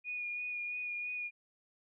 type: tone with vibrato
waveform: sine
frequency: 2450 Hz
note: D#7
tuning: 27 cents flat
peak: -36 dBFS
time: 0.04-1.31 s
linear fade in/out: 50 ms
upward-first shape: sine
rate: 3 Hz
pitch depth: 18 cents each way
effects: none